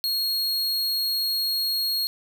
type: tone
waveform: 45% pulse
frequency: 4289 Hz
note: C8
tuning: 42 cents sharp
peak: -22 dBFS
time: 0.04-2.07 s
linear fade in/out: 0 ms
effects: none